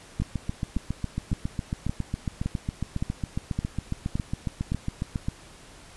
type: two click trains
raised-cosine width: 5 ms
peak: -15 / -14 dBFS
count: 37 / 10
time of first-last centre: 0.22-5.158 / 0.2-5.285 s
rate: 7.29 / 1.77 Hz
effects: pink hiss -49 dBFS RMS until 5.96 s + resampled to 24000 Hz